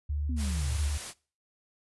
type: tone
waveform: sine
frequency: 73.42 Hz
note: D2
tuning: in tune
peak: -28 dBFS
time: 0.09-0.98 s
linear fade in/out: 10 ms
type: linear sweep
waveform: sine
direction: down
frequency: 259.1 to 52.1 Hz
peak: -35 dBFS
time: 0.29-0.9 s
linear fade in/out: 5 ms
type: noise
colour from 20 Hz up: white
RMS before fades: -39 dBFS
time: 0.36-1.14 s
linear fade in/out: 50 ms
effects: noise-tail reverb RT60 0.4 s tail -23 dB re dry + resampled to 24000 Hz